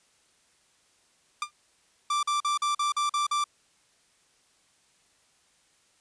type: tone with exponential decay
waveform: sawtooth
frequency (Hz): 1195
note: D6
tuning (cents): +30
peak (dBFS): -20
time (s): 1.42-1.51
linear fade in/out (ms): 2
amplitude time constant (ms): 18
type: tone bursts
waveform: 45% pulse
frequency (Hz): 1174.7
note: D6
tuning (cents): 0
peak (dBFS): -24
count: 8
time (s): 2.1-3.441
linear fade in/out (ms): 5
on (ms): 130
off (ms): 43
effects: white hiss -65 dBFS RMS until 6 s + resampled to 22050 Hz